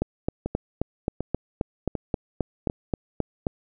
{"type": "two click trains", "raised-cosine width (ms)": 2, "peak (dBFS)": [-10, -14], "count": [14, 4], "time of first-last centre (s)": [[0.02, 3.468], [0.46, 2.699]], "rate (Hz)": [3.77, 1.34], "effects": []}